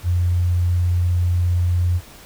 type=tone; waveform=sine; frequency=88.3 Hz; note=F2; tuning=20 cents sharp; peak=-15 dBFS; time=0.03-2.01 s; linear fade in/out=50 ms; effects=pink hiss -43 dBFS RMS until 2.25 s